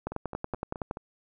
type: two click trains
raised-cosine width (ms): 1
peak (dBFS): -23 / -17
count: 5 / 10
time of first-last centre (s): 0.12-0.971 / 0.07-0.911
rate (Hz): 4.7 / 10.7
effects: none